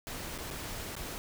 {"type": "noise with dropouts", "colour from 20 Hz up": "pink", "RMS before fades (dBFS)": -40, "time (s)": [0.07, 1.18], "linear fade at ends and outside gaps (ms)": 0, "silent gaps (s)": [[0.379, 0.386], [0.504, 0.51], [0.953, 0.965]], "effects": []}